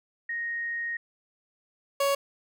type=tone pair in turn; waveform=sine / 30% pulse; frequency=1867 / 557.8 Hz; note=A#6 / C#5; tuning=+2 / +11 cents; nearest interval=octave + major sixth; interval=2091 cents; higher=first; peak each=-29 / -20 dBFS; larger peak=second; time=0.29-0.97 / 2-2.15 s; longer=first; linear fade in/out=5 ms; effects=none